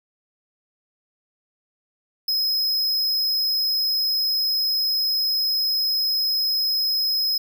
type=tone; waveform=square; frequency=5110 Hz; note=D#8; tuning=45 cents sharp; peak=-20 dBFS; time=2.28-7.38 s; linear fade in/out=5 ms; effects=none